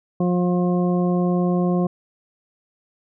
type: harmonic tone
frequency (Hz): 178.1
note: F3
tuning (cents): +34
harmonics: 1 / 2 / 3 / 4 / 6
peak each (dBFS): -18 / -24 / -28 / -30 / -34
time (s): 0.2-1.87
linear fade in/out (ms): 5
effects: none